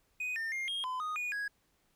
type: tone with pitch steps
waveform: triangle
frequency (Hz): 2496 / 1808 / 2120 / 3244 / 1017 / 1242 / 2455 / 1658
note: D#7 / A6 / C7 / G#7 / C6 / D#6 / D#7 / G#6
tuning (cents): +5 / +47 / +22 / -41 / -50 / -3 / -24 / -3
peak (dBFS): -32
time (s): 0.2-1.48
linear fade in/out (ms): 5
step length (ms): 160
effects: pink hiss -73 dBFS RMS until 1.95 s